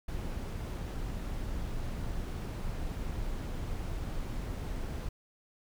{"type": "noise", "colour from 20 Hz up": "brown", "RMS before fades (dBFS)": -36, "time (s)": [0.08, 5.09], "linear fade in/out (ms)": 5, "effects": []}